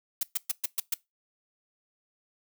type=noise bursts; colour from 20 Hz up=blue; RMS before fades=-27 dBFS; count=6; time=0.21-0.942 s; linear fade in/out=5 ms; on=22 ms; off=120 ms; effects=noise-tail reverb RT60 0.2 s tail -22 dB re dry